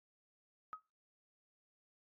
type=tone with exponential decay; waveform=sine; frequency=1266 Hz; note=D#6; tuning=30 cents sharp; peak=-38 dBFS; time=0.73-0.82 s; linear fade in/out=0 ms; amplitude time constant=19 ms; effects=noise-tail reverb RT60 0.4 s tail -24 dB re dry + AAC 48 kbps